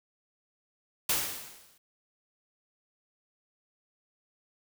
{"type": "noise with exponential decay", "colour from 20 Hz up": "white", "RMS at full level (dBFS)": -25, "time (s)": [1.09, 1.78], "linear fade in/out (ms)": 5, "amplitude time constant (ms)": 150, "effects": []}